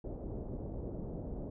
pink low-pass noise, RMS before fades -41 dBFS, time 0.04-1.5 s, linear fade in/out 5 ms, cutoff 580 Hz, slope 24 dB/octave, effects none

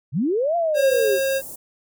sine linear two-way sweep, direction up then down, 110 to 698.5 to 367 Hz, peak -18 dBFS, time 0.12-1.19 s, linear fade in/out 50 ms, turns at 0.56 s
square tone, 539 Hz, C#5, 49 cents flat, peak -20 dBFS, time 0.74-1.42 s, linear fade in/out 50 ms
white band-stop noise, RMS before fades -36 dBFS, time 0.9-1.56 s, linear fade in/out 10 ms, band 790 to 7300 Hz, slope 24 dB/octave
effects none

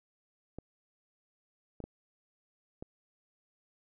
clicks, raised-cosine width 2 ms, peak -28 dBFS, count 4, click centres 0.586 / 1.803 / 1.84 / 2.825 s, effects none

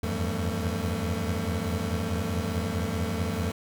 25% pulse tone cluster, 83.2 / 87.9 / 98.9 / 224.7 Hz, E2 / F2 / G2 / A3, +17 / +12 / +16 / +37 cents, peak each -29 dBFS, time 0.03-3.52 s, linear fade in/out 5 ms, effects none

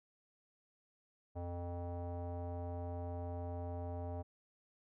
square tone with low-pass filter, 87.31 Hz, F2, in tune, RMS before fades -42 dBFS, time 1.35-4.23 s, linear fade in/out 20 ms, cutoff 710 Hz, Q 4.5, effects none

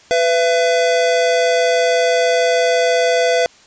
square tone pair together, 499.2 / 673 Hz, B4 / E5, +19 / +36 cents, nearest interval perfect fourth, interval 517 cents, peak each -16 dBFS, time 0.11-3.46 s, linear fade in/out 0 ms, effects white hiss -47 dBFS RMS until 3.66 s + resampled to 16000 Hz

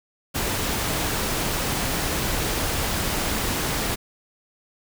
pink noise, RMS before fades -25 dBFS, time 0.34-3.96 s, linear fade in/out 20 ms, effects none

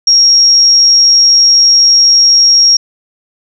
sine tone, 5588 Hz, F8, in tune, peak -3 dBFS, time 0.07-2.77 s, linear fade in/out 5 ms, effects none

